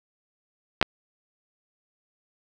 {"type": "clicks", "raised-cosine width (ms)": 0.3, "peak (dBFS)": -3, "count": 2, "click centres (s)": [0.814, 0.827], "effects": []}